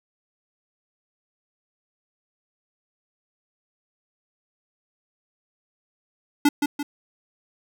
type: tone with echo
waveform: square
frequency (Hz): 289.8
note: D4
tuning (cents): -23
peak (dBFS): -14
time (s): 6.45-6.49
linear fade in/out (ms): 5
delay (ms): 170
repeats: 2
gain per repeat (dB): -6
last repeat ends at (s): 6.83
effects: none